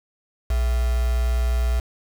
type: tone with quantisation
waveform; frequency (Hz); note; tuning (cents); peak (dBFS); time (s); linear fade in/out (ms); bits
sine; 60.3; B1; -41; -18; 0.5-1.8; 5; 5
effects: none